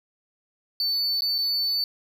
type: tone with dropouts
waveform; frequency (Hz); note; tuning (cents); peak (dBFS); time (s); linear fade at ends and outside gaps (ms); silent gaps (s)
triangle; 4502; C#8; +26; -21; 0.8-1.84; 1; 1.208-1.22 / 1.382-1.386
effects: none